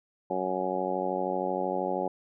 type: harmonic tone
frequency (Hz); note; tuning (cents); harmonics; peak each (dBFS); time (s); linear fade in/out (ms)
92.9; F#2; +7; 2 / 3 / 4 / 5 / 6 / 7 / 8 / 9; -38 / -38 / -34 / -37 / -33 / -39 / -35 / -34; 0.3-2.08; 5
effects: none